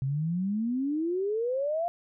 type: exponential sweep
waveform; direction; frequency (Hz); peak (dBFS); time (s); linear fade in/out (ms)
sine; up; 129.9 to 705; -26; 0.02-1.88; 0
effects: none